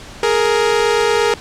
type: tone pair together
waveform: sawtooth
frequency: 417.6 / 466.2 Hz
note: G#4 / A#4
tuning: +10 / 0 cents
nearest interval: major second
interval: 190 cents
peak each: -12 / -11 dBFS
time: 0.23-1.34 s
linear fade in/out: 2 ms
effects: pink hiss -35 dBFS RMS until 1.4 s + low-pass 7000 Hz 12 dB/octave